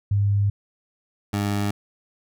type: tone pair in turn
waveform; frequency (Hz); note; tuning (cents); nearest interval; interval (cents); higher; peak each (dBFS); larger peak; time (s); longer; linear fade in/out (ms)
sine / 20% pulse; 101.1 / 101.92; G#2 / G#2; -46 / -32; unison; 14; second; -17; neither; 0.11-0.5 / 1.33-1.71; first; 5
effects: none